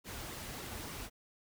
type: noise with flanger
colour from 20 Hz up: pink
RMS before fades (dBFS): -44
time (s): 0.04-1.1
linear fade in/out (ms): 50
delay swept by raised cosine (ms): 1.2 to 6.7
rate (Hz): 3.5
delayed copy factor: -0.6
effects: none